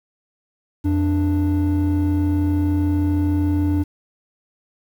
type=tone pair together; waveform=triangle; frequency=87 / 294.2 Hz; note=F2 / D4; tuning=-6 / +3 cents; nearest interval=octave + major sixth; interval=2109 cents; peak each=-16 / -16 dBFS; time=0.84-3.84 s; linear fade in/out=20 ms; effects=tanh soft clip ceiling -10 dBFS + 8-bit